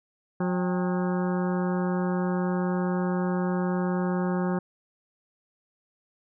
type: harmonic tone with a mistuned harmonic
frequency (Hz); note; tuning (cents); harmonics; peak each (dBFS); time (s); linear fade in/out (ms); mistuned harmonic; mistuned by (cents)
180.8; F#3; -40; 1 / 2 / 3 / 4 / 5 / 6 / 7 / 8 / 9; -25 / -31 / -35 / -37 / -39 / -41 / -42 / -43 / -44; 0.4-4.59; 5; 4; +150
effects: none